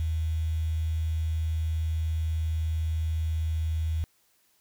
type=tone with quantisation; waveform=sine; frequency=80.1 Hz; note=E2; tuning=49 cents flat; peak=-25 dBFS; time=0-4.04 s; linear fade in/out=0 ms; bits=8; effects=white hiss -67 dBFS RMS until 4.6 s